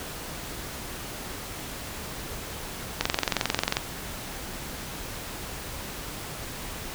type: click train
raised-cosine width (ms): 0.2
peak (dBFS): -5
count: 18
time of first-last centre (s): 3.01-3.769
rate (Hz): 22.4
effects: pink hiss -37 dBFS RMS until 6.94 s